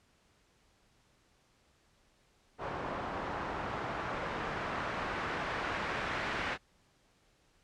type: noise with low-pass filter sweep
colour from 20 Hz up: white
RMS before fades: -37 dBFS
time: 2.58-6.58 s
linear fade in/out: 50 ms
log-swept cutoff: 960 to 1900 Hz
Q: 1.1
effects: pink hiss -69 dBFS RMS until 7.63 s + low-pass 8000 Hz 12 dB/octave